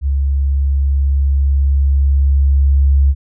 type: tone with level ramp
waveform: sine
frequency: 69.1 Hz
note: C#2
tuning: 5 cents flat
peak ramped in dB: -12 to -7 dBFS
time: 0.01-3.15 s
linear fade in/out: 50 ms
effects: none